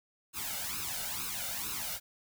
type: noise with flanger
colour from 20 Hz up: white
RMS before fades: -37 dBFS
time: 0.33-2 s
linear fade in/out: 50 ms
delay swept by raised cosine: 0.76 to 1.41 ms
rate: 2.2 Hz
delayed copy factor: +0.8
effects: none